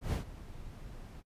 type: noise with ADSR envelope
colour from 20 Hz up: brown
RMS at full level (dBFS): -30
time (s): 0.01-1.23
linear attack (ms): 120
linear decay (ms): 110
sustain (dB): -17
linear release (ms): 40
effects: noise-tail reverb RT60 0.1 s tail -23 dB re dry + resampled to 32000 Hz